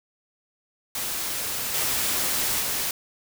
white noise with level steps, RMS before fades -29 / -25 / -27 dBFS, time 0.95-2.91 s, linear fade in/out 2 ms, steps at 1.74 / 2.61 s, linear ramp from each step 2 ms, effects none

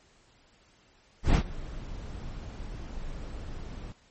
brown noise with ADSR envelope, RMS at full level -17 dBFS, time 1.23-3.93 s, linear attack 120 ms, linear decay 78 ms, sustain -21 dB, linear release 15 ms, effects pink hiss -62 dBFS RMS until 4.1 s + MP3 32 kbps

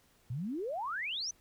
sine exponential sweep, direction up, 111.3 to 6272 Hz, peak -34 dBFS, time 0.3-1.31 s, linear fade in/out 5 ms, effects pink hiss -67 dBFS RMS until 1.4 s

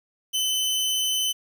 sawtooth tone, 3039 Hz, F#7, 46 cents sharp, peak -19 dBFS, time 0.33-1.33 s, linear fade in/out 20 ms, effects 9-bit

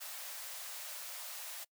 white high-pass noise, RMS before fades -45 dBFS, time 0-1.65 s, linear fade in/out 20 ms, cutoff 520 Hz, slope 96 dB/octave, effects noise-tail reverb RT60 0.1 s tail -24 dB re dry

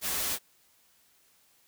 white noise with comb filter, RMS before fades -31 dBFS, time 0.01-0.39 s, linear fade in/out 50 ms, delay 8.6 ms, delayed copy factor -0.7, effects white hiss -65 dBFS RMS until 1.67 s

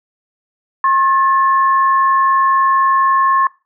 sine tone pair together, 1076 / 1745 Hz, C6 / A6, +48 / -15 cents, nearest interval minor sixth, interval 837 cents, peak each -10 / -21 dBFS, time 0.84-3.47 s, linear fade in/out 2 ms, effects noise-tail reverb RT60 0.3 s tail -22 dB re dry

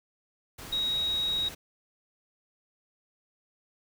sine tone in noise, 3800 Hz, A#7, 33 cents sharp, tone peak -26 dBFS, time 0.72-1.49 s, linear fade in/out 10 ms, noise pink, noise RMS -43 dBFS, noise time 0.58-1.55 s, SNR +14 dB, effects none

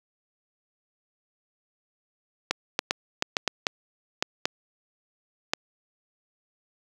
clicks, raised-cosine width 0.2 ms, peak -5 dBFS, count 10, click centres 2.51 / 2.791 / 2.909 / 3.224 / 3.368 / 3.477 / 3.668 / 4.225 / 4.455 / 5.535 s, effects high-pass 200 Hz 12 dB/octave + 7-bit

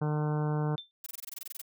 harmonic tone, 150.9 Hz, D3, 47 cents sharp, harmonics 1 / 2 / 3 / 4 / 5 / 6 / 7 / 8 / 9 / 10, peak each -28 / -38 / -37 / -44 / -42 / -43 / -46 / -50 / -49 / -50 dBFS, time 0.01-0.76 s, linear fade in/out 10 ms
sine tone with exponential decay, 3558 Hz, A7, 19 cents sharp, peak -34 dBFS, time 0.78-0.91 s, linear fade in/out 0 ms, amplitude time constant 27 ms
blue noise bursts, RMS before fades -40 dBFS, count 13, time 1.04-1.616 s, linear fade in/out 5 ms, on 24 ms, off 22 ms
effects none

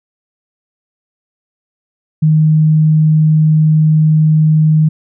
sine tone, 155.56 Hz, D#3, in tune, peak -6 dBFS, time 2.22-4.89 s, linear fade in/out 10 ms, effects none

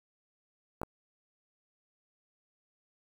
clicks, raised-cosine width 1 ms, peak -21 dBFS, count 2, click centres 0.816 / 0.833 s, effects 8-bit

